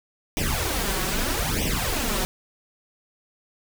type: noise with flanger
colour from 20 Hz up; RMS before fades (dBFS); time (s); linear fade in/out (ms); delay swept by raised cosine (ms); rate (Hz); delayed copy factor
pink; -25; 0.37-2.25; 0; 0.34 to 5.44; 0.79; +1
effects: none